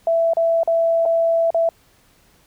sine tone with dropouts, 664 Hz, E5, 12 cents sharp, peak -14 dBFS, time 0.07-1.69 s, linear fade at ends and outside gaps 2 ms, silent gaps 0.335-0.369 / 0.633-0.675 / 1.054-1.059 / 1.505-1.545 s, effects pink hiss -56 dBFS RMS until 2.46 s

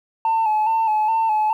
sine tone with vibrato, 877 Hz, A5, 6 cents flat, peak -14 dBFS, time 0.25-1.53 s, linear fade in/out 2 ms, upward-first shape square, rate 2.4 Hz, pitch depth 40 cents each way, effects tanh soft clip ceiling -14 dBFS + 9-bit

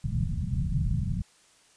white low-pass noise, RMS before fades -28 dBFS, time 0.04-1.22 s, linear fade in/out 2 ms, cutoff 180 Hz, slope 48 dB/octave, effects white hiss -60 dBFS RMS until 1.76 s + resampled to 22050 Hz

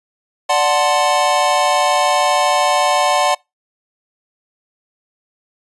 square chord, D dominant seventh, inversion none, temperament equal, 587.3 / 740 / 880 / 1046.5 Hz, D5 / F#5 / A5 / C6, 0 / 0 / 0 / 0 cents, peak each -19 / -17 / -21 / -19 dBFS, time 0.49-3.35 s, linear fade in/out 10 ms, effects noise-tail reverb RT60 0.2 s tail -25 dB re dry + resampled to 24000 Hz

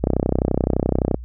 click train, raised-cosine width 2 ms, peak -4 dBFS, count 36, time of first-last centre 0.04-1.144 s, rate 31.7 Hz, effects added 60 Hz sine -31 dBFS peak until 1.24 s

